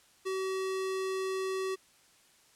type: tone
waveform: square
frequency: 380 Hz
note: F#4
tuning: 46 cents sharp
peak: -32 dBFS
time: 0.25-1.76 s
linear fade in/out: 20 ms
effects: white hiss -63 dBFS RMS until 2.55 s + low-pass 10000 Hz 12 dB/octave